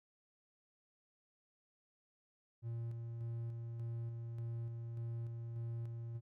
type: tone with tremolo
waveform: triangle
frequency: 116.3 Hz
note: A#2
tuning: 4 cents flat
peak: -37 dBFS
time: 2.62-6.21 s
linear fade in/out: 50 ms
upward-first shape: square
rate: 1.7 Hz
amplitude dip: 30%
effects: none